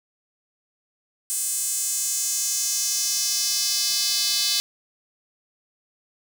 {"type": "tone with high-pass filter sweep", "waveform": "square", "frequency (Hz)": 233.8, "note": "A#3", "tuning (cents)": 5, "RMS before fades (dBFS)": -24, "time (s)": [1.3, 4.6], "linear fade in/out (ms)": 0, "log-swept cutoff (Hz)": [8300, 4300], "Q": 2.8, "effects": []}